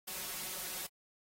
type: noise with comb filter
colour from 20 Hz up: white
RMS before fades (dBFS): -41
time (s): 0.07-0.87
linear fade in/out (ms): 10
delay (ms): 5.4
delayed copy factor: +0.95
effects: AAC 48 kbps